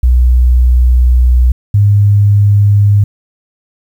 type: tone pair in turn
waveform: sine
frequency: 61.74 / 102.11 Hz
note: B1 / G#2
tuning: 0 / -29 cents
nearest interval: major sixth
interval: 871 cents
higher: second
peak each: -4 dBFS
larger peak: neither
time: 0.03-1.52 / 1.74-3.04 s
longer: first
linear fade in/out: 5 ms
effects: 7-bit